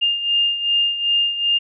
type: beating tone pair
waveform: sine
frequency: 2813 / 2815.6 Hz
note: F7 / F7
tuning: +12 / +13 cents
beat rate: 2.6 Hz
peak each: -17 / -23 dBFS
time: 0.01-1.59 s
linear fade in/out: 20 ms
effects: none